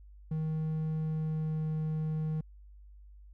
triangle tone with pitch glide, 157.3 to 156.3 Hz, D#3 to D#3, +19 to +8 cents, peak -28 dBFS, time 0.31-2.41 s, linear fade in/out 5 ms, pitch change -11 cents, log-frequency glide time 0.98-1.65 s, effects added 50 Hz sine -50 dBFS peak until 3.33 s

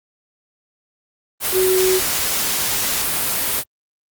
sine tone in noise, 373.4 Hz, F#4, 16 cents sharp, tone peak -14 dBFS, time 1.52-2.01 s, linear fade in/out 50 ms, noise white, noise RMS -20 dBFS, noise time 1.4-3.64 s, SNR +3 dB, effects Opus 32 kbps

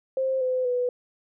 sine tone with pitch steps, 527 / 510.2 / 494 Hz, C5 / C5 / B4, +12 / -44 / 0 cents, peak -22 dBFS, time 0.17-0.89 s, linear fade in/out 2 ms, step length 240 ms, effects none

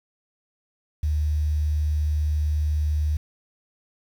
sine tone, 75.6 Hz, D#2, 49 cents flat, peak -20 dBFS, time 1.03-3.17 s, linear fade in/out 5 ms, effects 8-bit

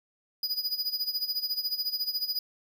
square tone with tremolo, 4937 Hz, D#8, 14 cents flat, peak -26 dBFS, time 0.43-2.39 s, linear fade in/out 2 ms, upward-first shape sine, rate 14 Hz, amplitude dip 80%, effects none

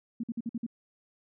sine tone bursts, 231.9 Hz, A#3, 9 cents flat, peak -30 dBFS, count 6, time 0.2-0.665 s, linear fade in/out 5 ms, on 35 ms, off 51 ms, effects none

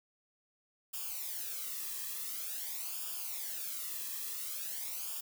blue noise with flanger, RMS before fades -40 dBFS, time 0.93-5.21 s, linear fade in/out 10 ms, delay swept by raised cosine 0.49 to 1.38 ms, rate 0.47 Hz, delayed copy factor -0.75, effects none

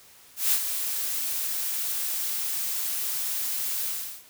blue noise with ADSR envelope, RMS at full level -21 dBFS, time 0.36-4.24 s, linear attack 160 ms, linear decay 73 ms, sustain -8 dB, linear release 380 ms, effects white hiss -53 dBFS RMS until 4.29 s

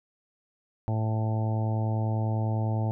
harmonic tone, 110 Hz, A2, in tune, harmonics 1 / 2 / 3 / 4 / 5 / 6 / 7 / 8, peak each -25 / -35 / -39 / -44 / -41 / -40 / -40 / -41 dBFS, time 0.88-2.91 s, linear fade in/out 0 ms, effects none

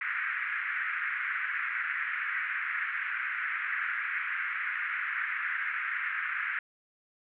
pink band-pass noise, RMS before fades -33 dBFS, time 0.01-6.59 s, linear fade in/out 2 ms, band 1400 to 2200 Hz, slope 48 dB/octave, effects none

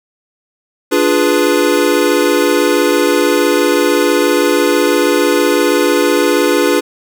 square chord, D diminished seventh, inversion none, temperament equal, 293.7 / 349.2 / 415.3 / 493.9 Hz, D4 / F4 / Ab4 / Cb5, 0 / 0 / 0 / 0 cents, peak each -16 dBFS, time 0.91-6.81 s, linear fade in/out 20 ms, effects none

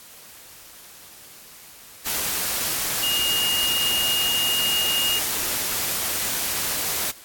sine tone in noise, 2849 Hz, F7, 34 cents sharp, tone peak -21 dBFS, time 3.02-5.2 s, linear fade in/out 20 ms, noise white, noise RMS -25 dBFS, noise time 2.05-7.12 s, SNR +1 dB, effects white hiss -45 dBFS RMS until 7.24 s + AAC 64 kbps

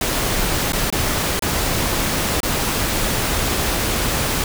pink noise with dropouts, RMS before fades -20 dBFS, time 0.01-4.44 s, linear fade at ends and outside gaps 2 ms, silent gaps 0.722-0.732 / 0.902-0.925 / 1.394-1.422 / 2.404-2.431 s, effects none

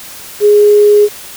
sine tone with quantisation, 415.3 Hz, G#4, in tune, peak -3 dBFS, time 0.4-1.09 s, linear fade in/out 50 ms, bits 5, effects white hiss -30 dBFS RMS until 1.36 s

